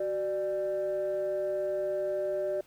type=tone pair together; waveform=sine; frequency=374.5 / 594.5 Hz; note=F#4 / D5; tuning=+21 / +21 cents; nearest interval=minor sixth; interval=800 cents; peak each=-32 / -28 dBFS; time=0-2.61 s; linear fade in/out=5 ms; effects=tanh soft clip ceiling -24 dBFS + pink hiss -61 dBFS RMS until 2.66 s